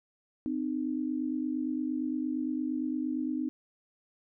sine tone pair together, 257.1 / 305.8 Hz, C4 / D#4, -30 / -30 cents, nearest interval minor third, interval 300 cents, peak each -32 / -32 dBFS, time 0.46-3.49 s, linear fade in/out 0 ms, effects none

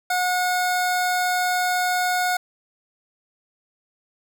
25% pulse tone, 726 Hz, F#5, 33 cents flat, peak -16 dBFS, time 0.1-2.37 s, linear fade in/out 5 ms, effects none

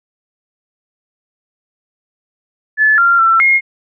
sine tone with pitch steps, 1730 / 1385 / 1342 / 2145 Hz, A6 / F6 / E6 / C7, -30 / -15 / +31 / +42 cents, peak -7 dBFS, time 2.77-3.61 s, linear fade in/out 50 ms, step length 210 ms, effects none

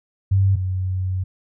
sine tone pair in turn, 97 / 93.08 Hz, G2 / F#2, -18 / +11 cents, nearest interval minor second, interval 71 cents, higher first, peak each -13 / -20 dBFS, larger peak first, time 0.31-0.56 / 0.56-1.24 s, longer second, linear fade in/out 10 ms, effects none

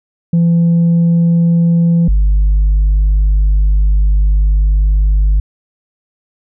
sine tone pair in turn, 169.1 / 50.27 Hz, E3 / G1, +44 / +44 cents, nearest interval octave + major sixth, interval 2100 cents, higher first, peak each -5 dBFS, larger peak neither, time 0.33-2.08 / 2.08-5.4 s, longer second, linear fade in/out 5 ms, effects tanh soft clip ceiling -6 dBFS

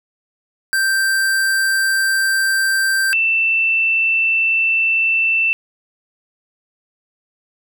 square / sine tone pair in turn, 1568 / 2669 Hz, G6 / E7, 0 / +21 cents, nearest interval major sixth, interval 921 cents, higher second, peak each -15 / -13 dBFS, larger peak second, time 0.73-3.13 / 3.13-5.53 s, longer neither, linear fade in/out 0 ms, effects none

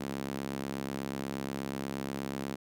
sawtooth tone with high-pass filter, 68.3 Hz, C#2, 25 cents flat, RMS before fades -37 dBFS, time 0-2.56 s, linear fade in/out 10 ms, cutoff 220 Hz, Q 1.5, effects none

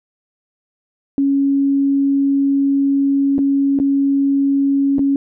sine tone with dropouts, 277.1 Hz, C#4, 1 cent flat, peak -12 dBFS, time 1.18-5.16 s, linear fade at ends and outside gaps 1 ms, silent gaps 3.382-3.389 / 3.789-3.799 / 4.984-4.992 s, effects none

